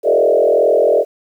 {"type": "tone with frequency modulation", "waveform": "sine", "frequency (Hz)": 523.3, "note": "C5", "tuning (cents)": 0, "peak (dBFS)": -9, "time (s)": [0.03, 1.05], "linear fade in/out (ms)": 50, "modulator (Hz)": 42.3, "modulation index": 2.9, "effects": ["8-bit"]}